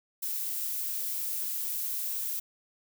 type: noise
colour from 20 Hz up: violet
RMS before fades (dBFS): -33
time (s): 0.22-2.4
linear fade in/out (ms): 10
effects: none